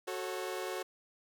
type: chord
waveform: sawtooth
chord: F# minor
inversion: none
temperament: equal with one note detuned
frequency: 370 / 440 / 544.8 Hz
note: F#4 / A4 / C#5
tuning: 0 / 0 / -30 cents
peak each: -35 / -38 / -38 dBFS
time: 0.07-0.83 s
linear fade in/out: 10 ms
effects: none